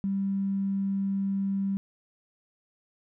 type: tone with tanh clipping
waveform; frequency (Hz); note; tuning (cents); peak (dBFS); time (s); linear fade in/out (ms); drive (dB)
triangle; 196; G3; 0; -25; 0.04-1.77; 0; 3
effects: none